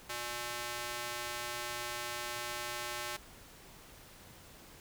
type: tone with high-pass filter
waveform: square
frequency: 120 Hz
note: B2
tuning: 49 cents flat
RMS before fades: -40 dBFS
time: 0.09-3.17 s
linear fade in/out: 10 ms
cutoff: 900 Hz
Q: 0.53
effects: pink hiss -55 dBFS RMS until 4.8 s